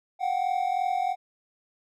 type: tone pair together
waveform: triangle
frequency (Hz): 723 / 766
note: F#5 / G5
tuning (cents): -40 / -40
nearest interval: minor second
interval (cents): 100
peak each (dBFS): -25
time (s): 0.19-1.16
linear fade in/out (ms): 50
effects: none